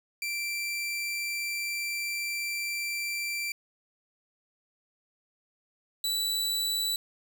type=tone pair in turn; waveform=sawtooth; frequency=2349 / 3951 Hz; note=D7 / B7; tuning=0 / 0 cents; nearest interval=major sixth; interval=900 cents; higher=second; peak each=-27 / -24 dBFS; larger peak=second; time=0.22-3.52 / 6.04-6.96 s; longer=first; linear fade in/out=2 ms; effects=none